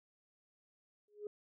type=tone with exponential growth; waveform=sine; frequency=416.4 Hz; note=G#4; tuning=5 cents sharp; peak=-36 dBFS; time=1.08-1.27 s; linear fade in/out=2 ms; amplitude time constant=41 ms; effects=tanh soft clip ceiling -32 dBFS